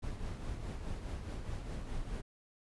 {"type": "noise with tremolo", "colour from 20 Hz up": "brown", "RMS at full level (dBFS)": -38, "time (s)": [0.02, 2.22], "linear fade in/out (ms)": 20, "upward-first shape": "triangle", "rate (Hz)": 4.8, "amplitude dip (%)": 50, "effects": ["resampled to 24000 Hz"]}